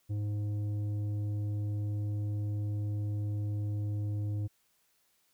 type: tone with tanh clipping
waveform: sine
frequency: 103.83 Hz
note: G#2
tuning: in tune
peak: -32 dBFS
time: 0.09-4.48 s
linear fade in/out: 20 ms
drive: 8 dB
effects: white hiss -72 dBFS RMS until 5.33 s